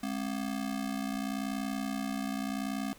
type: ring-modulated tone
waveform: square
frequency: 237.8 Hz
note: A#3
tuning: 35 cents sharp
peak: -30 dBFS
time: 0.03-2.93 s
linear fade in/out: 0 ms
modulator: 30.4 Hz
effects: pink hiss -56 dBFS RMS until 2.98 s